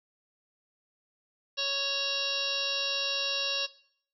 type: harmonic tone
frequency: 554.4 Hz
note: C#5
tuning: in tune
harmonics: 1 / 2 / 3 / 5 / 6 / 7 / 8 / 9 / 10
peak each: -39 / -43 / -42 / -33 / -40 / -33 / -37 / -41 / -36 dBFS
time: 1.57-3.67 s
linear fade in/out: 20 ms
effects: noise-tail reverb RT60 0.6 s tail -18 dB re dry